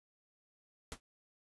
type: noise with exponential decay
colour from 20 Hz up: pink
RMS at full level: -39 dBFS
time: 0.92-1 s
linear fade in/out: 0 ms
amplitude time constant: 17 ms
effects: resampled to 24000 Hz